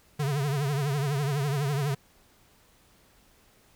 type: tone with vibrato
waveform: square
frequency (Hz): 141.9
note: C#3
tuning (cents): +41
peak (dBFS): -26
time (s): 0.19-1.95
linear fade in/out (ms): 10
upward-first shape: triangle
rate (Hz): 12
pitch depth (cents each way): 130
effects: pink hiss -61 dBFS RMS until 3.75 s